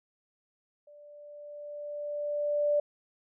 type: tone with level ramp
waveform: sine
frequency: 587.3 Hz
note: D5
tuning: in tune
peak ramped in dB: -51 to -22 dBFS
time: 0.87-2.8 s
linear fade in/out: 5 ms
effects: none